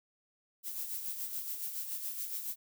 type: noise with tremolo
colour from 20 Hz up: violet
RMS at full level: -37 dBFS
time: 0.63-2.56 s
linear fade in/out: 50 ms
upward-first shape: sine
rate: 7.1 Hz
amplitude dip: 50%
effects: none